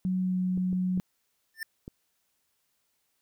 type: tone with pitch glide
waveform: sine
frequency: 185 to 183.51 Hz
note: F#3 to F#3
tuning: 0 to -14 cents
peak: -25 dBFS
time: 0.05-1 s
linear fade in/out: 0 ms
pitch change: -14 cents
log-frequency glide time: 0.21-0.37 s
type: clicks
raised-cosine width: 3 ms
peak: -27 dBFS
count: 4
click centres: 0.576 / 0.729 / 0.976 / 1.879 s
type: tone with exponential growth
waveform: square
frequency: 1788 Hz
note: A6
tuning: 27 cents sharp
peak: -30 dBFS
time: 1.54-1.63 s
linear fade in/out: 2 ms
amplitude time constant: 19 ms
effects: white hiss -75 dBFS RMS until 3.21 s